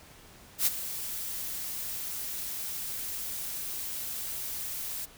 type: noise with ADSR envelope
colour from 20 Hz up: blue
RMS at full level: -23 dBFS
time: 0.58-5.06 s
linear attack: 85 ms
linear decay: 26 ms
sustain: -13 dB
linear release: 17 ms
effects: pink hiss -53 dBFS RMS until 5.17 s